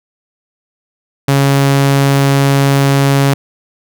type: tone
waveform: sawtooth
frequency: 138.59 Hz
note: C#3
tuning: in tune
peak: -4 dBFS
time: 1.28-3.34 s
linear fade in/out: 5 ms
effects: none